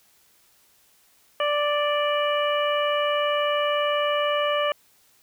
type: harmonic tone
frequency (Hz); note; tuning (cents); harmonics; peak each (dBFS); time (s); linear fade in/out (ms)
587.3; D5; 0; 1 / 2 / 3 / 4 / 5; -23 / -26 / -32 / -33 / -30; 1.4-4.72; 2
effects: white hiss -60 dBFS RMS until 5.22 s